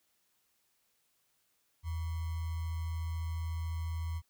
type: tone with sample-and-hold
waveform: sine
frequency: 82 Hz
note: E2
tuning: 9 cents flat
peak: -33 dBFS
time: 1.83-4.22 s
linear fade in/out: 50 ms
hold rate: 1050 Hz
effects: white hiss -75 dBFS RMS until 4.29 s